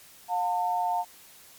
sine tone pair together, 713.5 / 899 Hz, F5 / A5, +37 / +37 cents, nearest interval major third, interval 400 cents, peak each -27 / -27 dBFS, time 0.28-1.05 s, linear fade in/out 50 ms, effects white hiss -52 dBFS RMS until 1.58 s + MP3 96 kbps

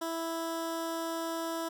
15% pulse tone with notch filter, 329.6 Hz, E4, in tune, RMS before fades -35 dBFS, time 0.01-1.69 s, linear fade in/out 10 ms, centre 2500 Hz, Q 2, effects none

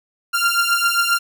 sawtooth beating tone pair, 1385 / 1392.5 Hz, F6 / F6, -15 / -5 cents, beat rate 7.5 Hz, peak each -15 dBFS, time 0.33-1.19 s, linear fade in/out 20 ms, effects none

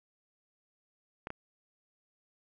clicks, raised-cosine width 0.5 ms, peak -23 dBFS, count 2, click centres 1.271 / 1.304 s, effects none

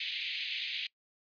pink band-pass noise, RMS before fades -37 dBFS, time 0-0.87 s, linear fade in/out 5 ms, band 2200 to 4200 Hz, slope 48 dB/octave, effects noise-tail reverb RT60 0.1 s tail -23 dB re dry + resampled to 11025 Hz

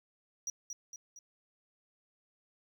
triangle tone with echo, 5790 Hz, F#8, 38 cents flat, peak -33 dBFS, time 0.47-0.5 s, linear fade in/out 2 ms, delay 230 ms, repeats 3, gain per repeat -5 dB, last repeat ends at 1.19 s, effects none

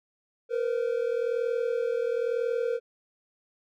triangle tone pair together, 466.2 / 507.2 Hz, A#4 / B4, 0 / +46 cents, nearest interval minor second, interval 146 cents, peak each -25 / -28 dBFS, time 0.49-2.8 s, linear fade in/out 50 ms, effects none

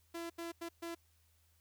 sawtooth tone bursts at uneven times, 337 Hz, E4, 38 cents sharp, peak -37 dBFS, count 4, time 0.14-0.3 / 0.38-0.52 / 0.61-0.69 / 0.82-0.95 s, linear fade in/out 10 ms, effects added 81 Hz sine -70 dBFS peak until 1.6 s + white hiss -74 dBFS RMS until 1.6 s

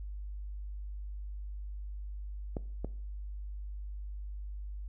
clicks, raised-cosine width 2 ms, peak -22 / -23 dBFS, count 2, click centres 2.568 / 2.846 s, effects noise-tail reverb RT60 0.5 s tail -19 dB re dry + added 50 Hz sine -38 dBFS peak until 4.88 s

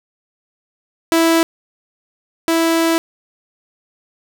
sawtooth tone pair in turn, 329.4 / 329.4 Hz, E4 / E4, -1 / -1 cents, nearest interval unison, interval 0 cents, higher neither, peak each -7 / -9 dBFS, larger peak first, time 1.12-1.43 / 2.48-2.98 s, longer second, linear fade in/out 0 ms, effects none

